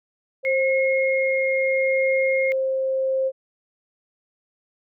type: tone with tremolo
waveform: sine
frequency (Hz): 529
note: C5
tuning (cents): +19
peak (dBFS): -18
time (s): 0.43-3.32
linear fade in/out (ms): 50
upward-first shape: triangle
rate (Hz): 0.74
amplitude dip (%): 25
type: tone with pitch glide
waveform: sine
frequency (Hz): 2160 to 2140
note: C#7 to C7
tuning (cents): -45 to +38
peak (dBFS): -23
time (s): 0.45-2.52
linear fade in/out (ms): 0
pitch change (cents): -17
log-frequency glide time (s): 0.71-1.53
effects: none